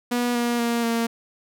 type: tone with pitch steps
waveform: sawtooth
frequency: 242.6 / 238.7 / 234.9 / 231.1 Hz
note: B3 / A#3 / A#3 / A#3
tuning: -31 / +41 / +13 / -15 cents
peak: -17 dBFS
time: 0.11-1.07 s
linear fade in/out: 10 ms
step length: 240 ms
effects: none